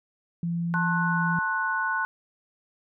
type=tone with pitch glide; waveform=sine; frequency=170 to 168.63 Hz; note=F3 to E3; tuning=-46 to +40 cents; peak=-25 dBFS; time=0.43-1.39 s; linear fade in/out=2 ms; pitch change=-14 cents; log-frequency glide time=1-1.19 s
type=chord; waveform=sine; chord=F# diminished; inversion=first; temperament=just; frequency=888 / 1065.6 / 1480 Hz; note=A5 / C6 / F#6; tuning=+16 / +31 / 0 cents; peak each=-31 / -30 / -26 dBFS; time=0.74-2.05 s; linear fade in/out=0 ms
effects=none